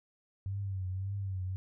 sine tone with vibrato, 96 Hz, G2, 36 cents flat, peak -33 dBFS, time 0.46-1.56 s, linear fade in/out 0 ms, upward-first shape triangle, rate 1.8 Hz, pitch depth 82 cents each way, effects none

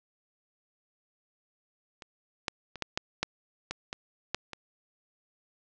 clicks, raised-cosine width 0.2 ms, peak -26 / -12 / -23 / -13 / -11 / -10 / -16 / -18 / -11 / -22 dBFS, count 10, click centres 2.022 / 2.482 / 2.757 / 2.823 / 2.975 / 3.23 / 3.71 / 3.929 / 4.346 / 4.533 s, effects resampled to 16000 Hz + 7-bit

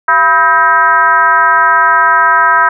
sine tone with frequency modulation, 1281 Hz, E6, 50 cents flat, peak -5 dBFS, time 0.08-2.69 s, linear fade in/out 5 ms, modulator 298 Hz, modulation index 1.4, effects none

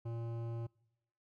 sine tone with hard clipping, 116.1 Hz, A#2, 7 cents flat, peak -40 dBFS, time 0.05-0.67 s, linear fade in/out 10 ms, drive 14 dB, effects noise-tail reverb RT60 0.9 s tail -25 dB re dry

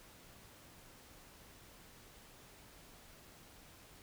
silence, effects pink hiss -59 dBFS RMS until 4.02 s

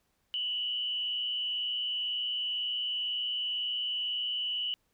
sine tone with frequency modulation, 2960 Hz, F#7, in tune, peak -30 dBFS, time 0.34-4.74 s, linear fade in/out 0 ms, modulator 122 Hz, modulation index 0.63, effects pink hiss -75 dBFS RMS until 4.93 s

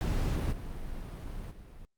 brown noise with level steps, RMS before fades -29 / -39 / -48 dBFS, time 0.01-1.85 s, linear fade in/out 0 ms, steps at 0.51 / 1.5 s, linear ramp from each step 20 ms, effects Opus 48 kbps

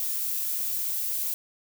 violet noise, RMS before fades -29 dBFS, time 0-1.34 s, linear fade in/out 0 ms, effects none

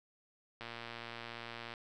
click train, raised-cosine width 0.3 ms, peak -28 dBFS, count 133, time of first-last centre 0.61-1.738 s, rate 117 Hz, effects none

